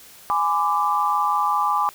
sine chord, G# diminished, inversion none, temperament equal with one note detuned, 830.6 / 1009.1 / 1174.7 Hz, G#5 / B5 / D6, 0 / +37 / 0 cents, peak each -23 / -23 / -21 dBFS, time 0.3-1.89 s, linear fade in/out 0 ms, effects white hiss -46 dBFS RMS until 1.94 s

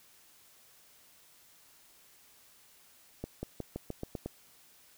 accelerating click train, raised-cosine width 2 ms, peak -23 dBFS, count 8, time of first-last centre 3.24-4.26 s, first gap 190 ms, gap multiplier 0.91, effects white hiss -61 dBFS RMS until 4.97 s

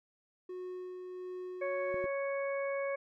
triangle tone with tremolo, 365.5 Hz, F#4, 21 cents flat, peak -37 dBFS, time 0.49-2.06 s, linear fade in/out 5 ms, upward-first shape sine, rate 1.4 Hz, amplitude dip 30%
harmonic tone, 554.4 Hz, C#5, in tune, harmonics 1 / 2 / 3 / 4, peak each -33 / -43 / -46 / -43 dBFS, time 1.61-2.96 s, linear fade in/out 10 ms
clicks, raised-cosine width 3 ms, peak -33 dBFS, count 2, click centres 1.943 / 2.042 s
effects none

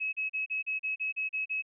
sine tone bursts, 2568 Hz, E7, 46 cents flat, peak -29 dBFS, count 10, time 0-1.624 s, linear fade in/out 20 ms, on 130 ms, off 36 ms, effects none

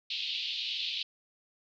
white band-pass noise, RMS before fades -35 dBFS, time 0.1-1.03 s, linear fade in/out 5 ms, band 2700 to 4200 Hz, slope 48 dB/octave, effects none

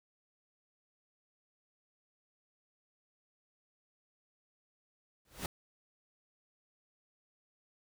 pink noise with exponential growth, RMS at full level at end -35 dBFS, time 5.25-5.46 s, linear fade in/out 2 ms, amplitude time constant 44 ms, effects none

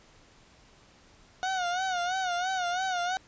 30% pulse tone with vibrato, 730 Hz, F#5, 24 cents flat, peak -25 dBFS, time 1.43-3.17 s, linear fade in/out 0 ms, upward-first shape sine, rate 3 Hz, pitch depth 81 cents each way, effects pink hiss -58 dBFS RMS until 3.27 s + resampled to 16000 Hz

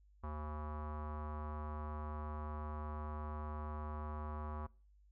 square tone with low-pass filter, 75.7 Hz, D#2, 47 cents flat, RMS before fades -43 dBFS, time 0.23-4.67 s, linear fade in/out 10 ms, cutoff 1100 Hz, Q 5.2, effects noise-tail reverb RT60 0.4 s tail -24 dB re dry + added 50 Hz sine -63 dBFS peak until 5.11 s

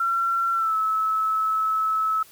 sine tone with pitch glide, 1360 to 1300.1 Hz, F6 to E6, -46 to -24 cents, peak -20 dBFS, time 0-2.23 s, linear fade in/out 5 ms, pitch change -78 cents, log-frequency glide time 0.53-0.76 s, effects white hiss -51 dBFS RMS until 2.31 s

